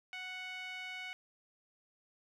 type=tone with band-pass filter; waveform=sawtooth; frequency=740 Hz; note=F#5; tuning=in tune; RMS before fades=-44 dBFS; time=0.13-1.13 s; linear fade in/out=0 ms; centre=2400 Hz; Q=3.2; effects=none